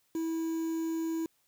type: tone with quantisation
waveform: triangle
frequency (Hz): 326.1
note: E4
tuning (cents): -19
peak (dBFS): -28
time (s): 0.15-1.26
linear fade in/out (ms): 2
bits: 8
effects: white hiss -72 dBFS RMS until 1.47 s